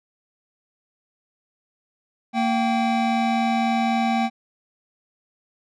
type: tone pair together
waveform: square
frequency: 230.1 / 774 Hz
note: A#3 / G5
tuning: -22 / -22 cents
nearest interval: octave + major sixth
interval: 2100 cents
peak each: -22 / -23 dBFS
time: 2.33-4.3 s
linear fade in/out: 50 ms
effects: low-pass 4000 Hz 12 dB/octave